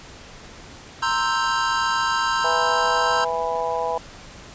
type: chord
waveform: square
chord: C dominant seventh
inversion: third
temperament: equal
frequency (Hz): 932.3 / 1046.5 / 1318.5 / 1568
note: Bb5 / C6 / E6 / G6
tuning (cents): 0 / 0 / 0 / 0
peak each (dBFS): -26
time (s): 1.02-3.25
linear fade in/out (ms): 10
type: harmonic tone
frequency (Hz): 164.81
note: E3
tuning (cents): 0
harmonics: 3 / 4 / 5 / 6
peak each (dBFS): -27 / -27 / -27 / -27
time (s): 2.44-3.98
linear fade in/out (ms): 5
effects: pink hiss -42 dBFS RMS until 4.54 s + resampled to 16000 Hz